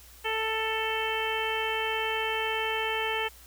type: harmonic tone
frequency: 441.7 Hz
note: A4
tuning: 7 cents sharp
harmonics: 1 / 2 / 3 / 4 / 5 / 6 / 7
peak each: -33 / -33 / -38 / -35 / -36 / -35 / -35 dBFS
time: 0.24-3.29 s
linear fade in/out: 20 ms
effects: added 60 Hz sine -53 dBFS peak until 3.46 s + white hiss -53 dBFS RMS until 3.46 s